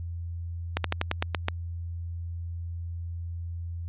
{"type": "slowing click train", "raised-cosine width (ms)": 0.3, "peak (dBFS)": -9, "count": 8, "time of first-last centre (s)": [0.77, 1.484], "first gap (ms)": 73, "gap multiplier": 1.11, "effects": ["added 85 Hz sine -32 dBFS peak until 3.88 s", "resampled to 8000 Hz"]}